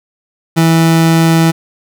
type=tone; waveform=30% pulse; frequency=163.9 Hz; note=E3; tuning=10 cents flat; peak=-4 dBFS; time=0.56-1.52 s; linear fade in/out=20 ms; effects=none